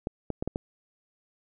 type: clicks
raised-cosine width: 2 ms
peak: -16 dBFS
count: 5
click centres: 0.071 / 0.303 / 0.425 / 0.476 / 0.559 s
effects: none